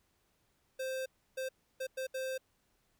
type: tone bursts at uneven times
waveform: square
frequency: 523.3 Hz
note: C5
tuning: in tune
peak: -36 dBFS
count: 5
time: 0.79-1.06 / 1.37-1.49 / 1.8-1.87 / 1.97-2.07 / 2.14-2.38 s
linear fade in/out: 10 ms
effects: pink hiss -75 dBFS RMS until 2.99 s